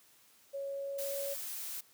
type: tone with pitch glide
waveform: sine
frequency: 554.4 to 558.6 Hz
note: C#5 to C#5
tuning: 0 to +13 cents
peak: -36 dBFS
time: 0.53-1.35 s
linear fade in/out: 20 ms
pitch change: +13 cents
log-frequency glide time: 0.75-1.22 s
type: noise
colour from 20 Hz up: blue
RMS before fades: -41 dBFS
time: 0.98-1.81 s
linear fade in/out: 10 ms
effects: white hiss -64 dBFS RMS until 1.93 s + high-pass 80 Hz 12 dB/octave